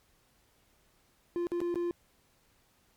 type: tone with dropouts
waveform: triangle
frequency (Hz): 347.3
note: F4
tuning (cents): -10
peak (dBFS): -27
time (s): 1.36-1.91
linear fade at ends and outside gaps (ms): 0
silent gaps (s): 1.469-1.518 / 1.604-1.615 / 1.743-1.757
effects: pink hiss -68 dBFS RMS until 2.96 s + MP3 96 kbps